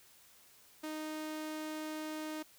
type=tone; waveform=sawtooth; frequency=309.8 Hz; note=D#4; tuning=7 cents flat; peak=-35 dBFS; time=0.83-2.43 s; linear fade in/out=10 ms; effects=white hiss -62 dBFS RMS until 2.58 s